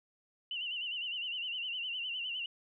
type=tone with vibrato; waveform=sine; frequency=2888 Hz; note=F#7; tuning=43 cents flat; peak=-35 dBFS; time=0.51-2.46 s; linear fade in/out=2 ms; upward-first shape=sine; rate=9.8 Hz; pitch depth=100 cents each way; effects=none